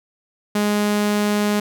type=tone; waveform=sawtooth; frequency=207.7 Hz; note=G#3; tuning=in tune; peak=-13 dBFS; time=0.55-1.6 s; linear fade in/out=5 ms; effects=none